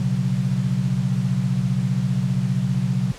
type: chord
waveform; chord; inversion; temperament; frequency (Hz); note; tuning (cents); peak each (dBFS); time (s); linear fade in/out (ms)
sine; B suspended second; none; equal; 123.47 / 138.59 / 185; B2 / C#3 / F#3; 0 / 0 / 0; -23; 0-3.12; 5
effects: pink hiss -40 dBFS RMS until 3.18 s + low-pass 8000 Hz 12 dB/octave